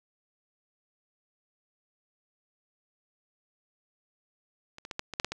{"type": "clicks", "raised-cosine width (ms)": 0.2, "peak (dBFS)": [-27, -24, -19, -14, -20, -11, -12, -17], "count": 8, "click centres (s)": [4.784, 4.851, 4.912, 4.994, 5.137, 5.199, 5.246, 5.32], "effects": []}